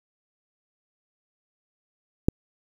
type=click; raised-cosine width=3 ms; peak=-5 dBFS; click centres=2.285 s; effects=7-bit